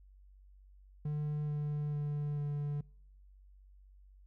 triangle tone with pitch steps, 149.2 / 148 / 146.81 / 145.62 Hz, D3 / D3 / D3 / D3, +28 / +14 / 0 / -14 cents, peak -31 dBFS, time 1.05-2.81 s, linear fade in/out 5 ms, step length 440 ms, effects noise-tail reverb RT60 0.7 s tail -26 dB re dry + added 48 Hz sine -56 dBFS peak until 4.26 s

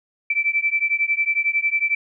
sine beating tone pair, 2322 / 2333 Hz, D7 / D7, -20 / -12 cents, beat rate 11 Hz, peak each -21 dBFS, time 0.3-1.95 s, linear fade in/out 5 ms, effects none

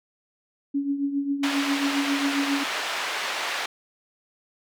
sine tone with tremolo, 280.8 Hz, C#4, 22 cents sharp, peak -20 dBFS, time 0.74-2.64 s, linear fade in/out 10 ms, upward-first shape triangle, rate 7.4 Hz, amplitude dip 70%
white band-pass noise, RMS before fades -29 dBFS, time 1.43-3.66 s, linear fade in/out 5 ms, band 590 to 2900 Hz, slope 12 dB/octave
effects none

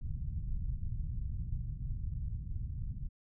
pink low-pass noise, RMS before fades -37 dBFS, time 0.01-3.09 s, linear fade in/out 10 ms, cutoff 130 Hz, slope 24 dB/octave, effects none

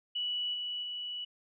sine tone with level steps, 2948 Hz, F#7, 7 cents flat, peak -31 / -34 / -36 dBFS, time 0.15-1.25 s, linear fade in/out 10 ms, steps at 0.53 / 0.82 s, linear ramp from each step 20 ms, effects none

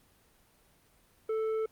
sine tone with tanh clipping, 440 Hz, A4, in tune, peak -30 dBFS, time 1.29-1.66 s, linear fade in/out 5 ms, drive 7 dB, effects pink hiss -65 dBFS RMS until 1.71 s + Opus 24 kbps

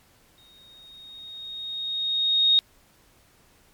sine tone with exponential growth, 3729 Hz, A#7, in tune, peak -14 dBFS, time 0.38-2.59 s, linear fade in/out 0 ms, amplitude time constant 480 ms, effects pink hiss -59 dBFS RMS until 3.73 s + MP3 96 kbps

